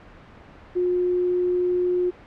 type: tone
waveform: sine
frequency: 358.7 Hz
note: F4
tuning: 46 cents sharp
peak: -19 dBFS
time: 0.75-2.11 s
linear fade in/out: 20 ms
effects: pink hiss -46 dBFS RMS until 2.26 s + low-pass 2000 Hz 12 dB/octave